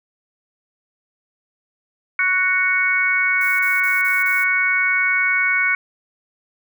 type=harmonic tone; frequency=370 Hz; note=F#4; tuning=in tune; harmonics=3 / 4 / 5 / 6; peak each=-28 / -20 / -28 / -17 dBFS; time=2.19-5.75 s; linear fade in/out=2 ms
type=noise bursts; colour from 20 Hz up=violet; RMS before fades=-35 dBFS; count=5; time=3.41-4.438 s; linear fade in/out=2 ms; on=180 ms; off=32 ms
effects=none